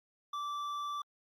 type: tone with hard clipping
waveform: sine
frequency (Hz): 1166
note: D6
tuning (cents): -13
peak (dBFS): -37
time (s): 0.33-1.02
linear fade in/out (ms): 5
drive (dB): 7
effects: Opus 48 kbps